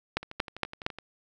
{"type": "two click trains", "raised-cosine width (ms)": 0.3, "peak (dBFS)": [-10, -24], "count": [4, 10], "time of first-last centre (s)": [[0.17, 0.864], [0.23, 0.986]], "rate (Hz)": [4.32, 11.9], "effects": []}